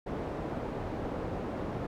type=low-pass noise; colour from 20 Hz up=white; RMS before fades=-36 dBFS; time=0.06-1.87 s; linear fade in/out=10 ms; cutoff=530 Hz; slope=12 dB/octave; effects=none